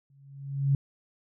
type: tone with exponential growth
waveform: sine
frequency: 138.59 Hz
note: C#3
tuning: in tune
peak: -18 dBFS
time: 0.1-0.75 s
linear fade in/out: 2 ms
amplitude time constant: 140 ms
effects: none